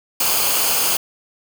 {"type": "noise with comb filter", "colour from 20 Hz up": "white", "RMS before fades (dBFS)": -18, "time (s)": [0.2, 0.97], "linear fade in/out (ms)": 5, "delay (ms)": 0.53, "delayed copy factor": -0.55, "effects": []}